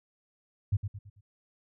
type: tone with echo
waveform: sine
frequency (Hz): 101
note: G#2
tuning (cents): -48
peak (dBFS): -22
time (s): 0.72-0.77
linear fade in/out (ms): 10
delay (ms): 110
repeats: 4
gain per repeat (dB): -8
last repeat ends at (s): 1.21
effects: none